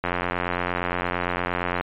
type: click train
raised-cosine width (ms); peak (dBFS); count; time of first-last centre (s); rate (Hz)
0.5; -9; 158; 0.04-1.81; 88.7
effects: resampled to 8000 Hz